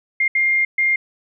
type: tone bursts at uneven times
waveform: sine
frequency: 2116 Hz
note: C7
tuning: 19 cents sharp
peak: -14 dBFS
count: 3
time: 0.2-0.28 / 0.35-0.65 / 0.78-0.96 s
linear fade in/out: 5 ms
effects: none